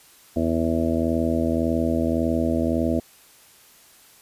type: harmonic tone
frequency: 81.8 Hz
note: E2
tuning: 13 cents flat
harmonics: 1 / 2 / 3 / 4 / 5 / 6 / 7 / 8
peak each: -28 / -33 / -23 / -26 / -37 / -31 / -30 / -29 dBFS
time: 0.36-3 s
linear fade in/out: 5 ms
effects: white hiss -52 dBFS RMS until 4.21 s + resampled to 32000 Hz

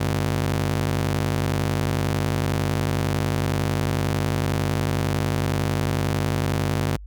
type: ring-modulated tone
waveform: sawtooth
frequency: 120 Hz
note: B2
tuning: 49 cents flat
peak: -14 dBFS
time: 0-6.97 s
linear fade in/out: 10 ms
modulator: 25.5 Hz
effects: added 50 Hz sine -36 dBFS peak until 7.06 s

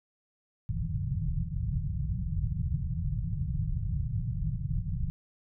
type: low-pass noise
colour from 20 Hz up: white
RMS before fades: -31 dBFS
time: 0.69-5.1 s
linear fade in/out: 0 ms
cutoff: 170 Hz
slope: 96 dB/octave
effects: none

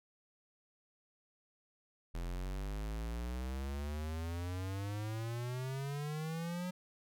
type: exponential sweep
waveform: square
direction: up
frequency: 41.87 to 183.1 Hz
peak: -38 dBFS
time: 2.14-6.71 s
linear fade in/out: 10 ms
effects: none

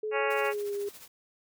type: tone with pitch glide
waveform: sine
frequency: 429.4 to 405.3 Hz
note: A4 to G#4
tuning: -42 to -42 cents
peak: -30 dBFS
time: 0.03-0.89 s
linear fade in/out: 5 ms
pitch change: -100 cents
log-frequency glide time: 0.31-0.73 s
type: harmonic tone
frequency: 277.2 Hz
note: C#4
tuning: in tune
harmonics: 2 / 3 / 4 / 5 / 6 / 7 / 8 / 9 / 10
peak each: -32 / -34 / -35 / -36 / -37 / -37 / -38 / -39 / -39 dBFS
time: 0.11-0.54 s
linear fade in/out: 50 ms
type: noise with tremolo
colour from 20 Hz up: white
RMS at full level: -47 dBFS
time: 0.3-1.08 s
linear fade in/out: 5 ms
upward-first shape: sine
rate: 14 Hz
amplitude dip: 60%
effects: none

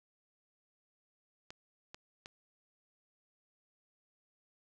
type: clicks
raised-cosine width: 0.2 ms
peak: -29 dBFS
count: 3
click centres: 1.505 / 1.945 / 2.259 s
effects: none

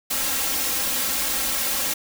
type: noise with comb filter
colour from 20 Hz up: white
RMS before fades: -24 dBFS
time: 0.1-1.94 s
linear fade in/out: 10 ms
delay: 3.7 ms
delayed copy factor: +0.75
effects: none

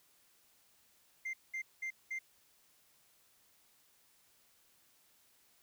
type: tone bursts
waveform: sine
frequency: 2093 Hz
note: C7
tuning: in tune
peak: -34 dBFS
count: 4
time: 1.25-2.19 s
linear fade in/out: 10 ms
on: 85 ms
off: 200 ms
effects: tanh soft clip ceiling -36 dBFS + white hiss -69 dBFS RMS until 5.62 s

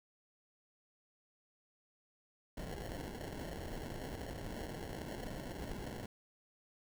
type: noise with sample-and-hold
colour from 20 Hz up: pink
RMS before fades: -44 dBFS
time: 2.57-6.06 s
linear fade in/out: 5 ms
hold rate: 1225 Hz
effects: none

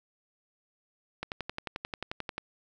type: click train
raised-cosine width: 0.3 ms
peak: -18 dBFS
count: 14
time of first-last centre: 1.23-2.38 s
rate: 11.3 Hz
effects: none

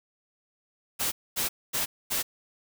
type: noise bursts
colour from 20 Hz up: white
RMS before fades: -28 dBFS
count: 4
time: 0.99-2.23 s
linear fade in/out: 20 ms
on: 130 ms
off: 240 ms
effects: none

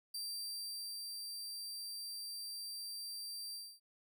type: tone with ADSR envelope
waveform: sawtooth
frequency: 4699 Hz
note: D8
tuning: in tune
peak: -37 dBFS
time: 0.14-3.8 s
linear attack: 7 ms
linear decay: 870 ms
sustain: -3 dB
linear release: 260 ms
effects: none

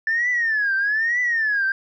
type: tone with vibrato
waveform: sine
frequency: 1760 Hz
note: A6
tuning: in tune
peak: -17 dBFS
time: 0.07-1.72 s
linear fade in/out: 2 ms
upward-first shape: triangle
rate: 1.1 Hz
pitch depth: 220 cents each way
effects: tanh soft clip ceiling -14 dBFS

